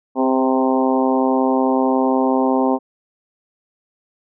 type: harmonic tone with a mistuned harmonic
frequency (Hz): 130.81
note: C3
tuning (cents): 0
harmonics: 2 / 3 / 4 / 5 / 6 / 7 / 8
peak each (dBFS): -17 / -22 / -22 / -25 / -23 / -24 / -28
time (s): 0.15-2.79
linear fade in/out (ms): 50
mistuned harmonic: 3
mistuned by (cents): +24
effects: none